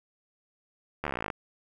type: slowing click train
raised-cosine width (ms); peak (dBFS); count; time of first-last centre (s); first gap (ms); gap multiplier
0.5; -16; 17; 1.04-1.302; 13; 1.03
effects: 9-bit